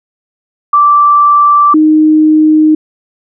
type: tone pair in turn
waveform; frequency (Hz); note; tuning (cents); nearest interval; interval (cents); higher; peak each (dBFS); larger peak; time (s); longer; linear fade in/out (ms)
sine; 1169 / 309.6; D6 / D#4; -8 / -9; octave + major seventh; 2301; first; -3; neither; 0.73-1.74 / 1.74-2.75; neither; 5
effects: none